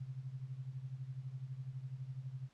sine tone with tremolo, 130.81 Hz, C3, in tune, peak -38 dBFS, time 0-2.49 s, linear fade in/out 10 ms, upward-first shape triangle, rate 12 Hz, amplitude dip 85%, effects pink hiss -71 dBFS RMS until 2.53 s + low-pass 6000 Hz 12 dB/octave

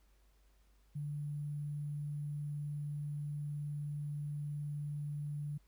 sine tone with sample-and-hold, 146.83 Hz, D3, in tune, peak -37 dBFS, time 0.95-5.58 s, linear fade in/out 10 ms, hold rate 11025 Hz, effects added 50 Hz sine -65 dBFS peak until 5.67 s + pink hiss -75 dBFS RMS until 5.67 s

